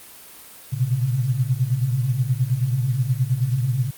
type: tone cluster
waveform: sine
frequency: 117.6 / 127.6 / 136.4 Hz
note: A#2 / C3 / C#3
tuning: +16 / -43 / -28 cents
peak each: -23 dBFS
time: 0.72-3.91 s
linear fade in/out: 20 ms
effects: white hiss -43 dBFS RMS until 3.97 s + Opus 32 kbps